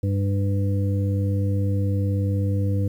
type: harmonic tone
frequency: 99.1 Hz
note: G2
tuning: 19 cents sharp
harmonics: 1 / 2 / 3 / 5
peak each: -20 / -30 / -31 / -33 dBFS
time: 0.03-2.88 s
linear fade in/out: 5 ms
effects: 9-bit